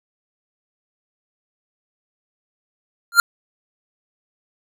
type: tone with exponential growth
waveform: square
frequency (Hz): 1392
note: F6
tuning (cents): -6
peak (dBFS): -4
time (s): 3.12-3.2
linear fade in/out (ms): 1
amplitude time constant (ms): 17
effects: none